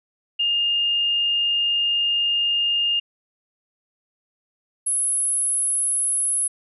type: tone pair in turn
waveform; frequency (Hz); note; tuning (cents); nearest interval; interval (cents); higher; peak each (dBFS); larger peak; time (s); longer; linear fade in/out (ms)
sine; 2824 / 10662; F7 / E9; +19 / +19; octave + major seventh; 2300; second; -18 / -19; first; 0.39-3 / 4.86-6.48; first; 10
effects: none